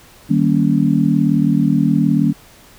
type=chord; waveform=sine; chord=Eb dominant seventh; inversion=none; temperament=just; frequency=155.56 / 194.45 / 233.3 / 280 Hz; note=Eb3 / G3 / Bb3 / Db4; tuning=0 / -14 / +2 / +18 cents; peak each=-17 dBFS; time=0.29-2.33 s; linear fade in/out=20 ms; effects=pink hiss -45 dBFS RMS until 2.78 s